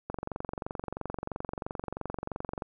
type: click train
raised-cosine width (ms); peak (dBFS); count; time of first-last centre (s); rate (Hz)
1; -20; 59; 0.1-2.622; 23
effects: none